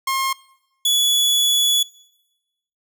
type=tone pair in turn; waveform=sawtooth; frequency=1070 / 3408 Hz; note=C6 / G#7; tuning=+38 / +44 cents; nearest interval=octave + minor sixth; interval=2006 cents; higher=second; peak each=-15 / -12 dBFS; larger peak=second; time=0.07-0.33 / 0.85-1.83 s; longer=second; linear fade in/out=5 ms; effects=noise-tail reverb RT60 1.0 s tail -23 dB re dry